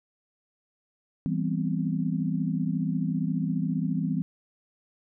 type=chord; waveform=sine; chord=C major seventh; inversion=first; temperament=equal; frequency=164.81 / 196 / 246.9 / 261.6 Hz; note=E3 / G3 / B3 / C4; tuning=0 / 0 / 0 / 0 cents; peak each=-28 / -30 / -33 / -32 dBFS; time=1.26-4.22 s; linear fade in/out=0 ms; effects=none